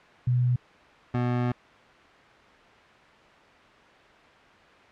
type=tone pair in turn; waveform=sine / 25% pulse; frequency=123.8 / 122.66 Hz; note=B2 / B2; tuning=+5 / -11 cents; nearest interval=unison; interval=16 cents; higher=first; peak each=-20 dBFS; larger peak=neither; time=0.27-0.56 / 1.14-1.52 s; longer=second; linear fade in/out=5 ms; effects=white hiss -52 dBFS RMS until 4.91 s + low-pass 2000 Hz 12 dB/octave